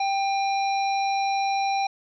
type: harmonic tone with a mistuned harmonic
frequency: 801 Hz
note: G5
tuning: 37 cents sharp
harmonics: 1 / 3 / 5 / 7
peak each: -22 / -32 / -36 / -39 dBFS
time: 0-1.87 s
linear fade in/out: 5 ms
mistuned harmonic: 1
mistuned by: -33 cents
effects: none